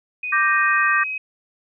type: tone with pitch glide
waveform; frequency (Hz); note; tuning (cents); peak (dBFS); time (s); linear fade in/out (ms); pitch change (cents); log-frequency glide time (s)
sine; 2489 to 2534; D#7 to D#7; 0 to +31; -24; 0.23-1.18; 5; +31; 0.62-1.05
type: chord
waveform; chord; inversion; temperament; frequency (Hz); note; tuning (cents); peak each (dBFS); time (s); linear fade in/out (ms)
sine; G minor; second; equal; 1174.7 / 1568 / 1864.7; D6 / G6 / Bb6; 0 / 0 / 0; -20; 0.32-1.04; 10
effects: none